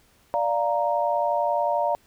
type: chord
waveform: sine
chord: Bb major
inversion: first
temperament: equal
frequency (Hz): 587.3 / 698.5 / 932.3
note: D5 / F5 / Bb5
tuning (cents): 0 / 0 / 0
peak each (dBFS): -25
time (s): 0.34-1.95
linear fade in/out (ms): 0
effects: pink hiss -60 dBFS RMS until 2.06 s